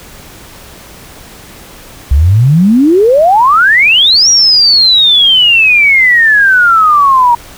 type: exponential two-way sweep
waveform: sine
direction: up then down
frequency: 64 to 5770 to 937 Hz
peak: -3 dBFS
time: 2.11-7.35 s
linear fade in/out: 5 ms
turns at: 4.29 s
effects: pink hiss -33 dBFS RMS until 7.57 s